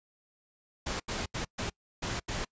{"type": "noise bursts at uneven times", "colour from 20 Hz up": "pink", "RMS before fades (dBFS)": -34, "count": 6, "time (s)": [[0.86, 1], [1.08, 1.26], [1.34, 1.45], [1.58, 1.7], [2.02, 2.2], [2.28, 2.45]], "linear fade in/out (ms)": 10, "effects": ["noise-tail reverb RT60 0.1 s tail -26 dB re dry", "resampled to 16000 Hz"]}